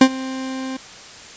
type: tone with ADSR envelope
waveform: 40% pulse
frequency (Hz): 262.5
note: C4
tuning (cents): +6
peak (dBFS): -3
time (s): 0.01-0.77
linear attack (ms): 4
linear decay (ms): 67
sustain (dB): -21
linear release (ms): 6
effects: white hiss -39 dBFS RMS until 1.36 s + resampled to 16000 Hz